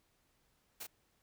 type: noise with echo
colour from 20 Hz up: white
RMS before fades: -44 dBFS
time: 0.8-0.84 s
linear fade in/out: 10 ms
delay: 30 ms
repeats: 1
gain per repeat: -3 dB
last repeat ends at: 0.87 s
effects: pink hiss -75 dBFS RMS until 1.22 s